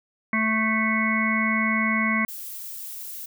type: harmonic tone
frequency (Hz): 220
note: A3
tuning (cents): 0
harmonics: 1 / 3 / 5 / 7 / 9 / 10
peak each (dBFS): -24 / -36 / -28 / -34 / -26 / -26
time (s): 0.33-2.25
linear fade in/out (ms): 2
type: noise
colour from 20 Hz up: violet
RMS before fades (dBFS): -36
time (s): 2.28-3.26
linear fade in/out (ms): 5
effects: none